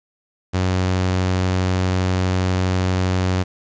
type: tone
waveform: sawtooth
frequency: 92.4 Hz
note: F#2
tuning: 2 cents flat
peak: -13 dBFS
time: 0.53-3.44 s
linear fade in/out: 20 ms
effects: resampled to 16000 Hz + 8-bit